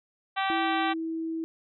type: harmonic tone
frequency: 387.5 Hz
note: G4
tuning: 20 cents flat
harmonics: 2 / 3 / 4 / 5 / 6 / 7 / 8 / 9 / 10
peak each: -28 / -32 / -34 / -36 / -38 / -39 / -40 / -41 / -42 dBFS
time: 0.36-0.94 s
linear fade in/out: 20 ms
type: tone with pitch glide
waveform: sine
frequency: 329.6 to 325.1 Hz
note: E4 to E4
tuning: 0 to -24 cents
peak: -29 dBFS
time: 0.5-1.44 s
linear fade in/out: 0 ms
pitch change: -24 cents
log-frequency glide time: 0.61-0.72 s
effects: none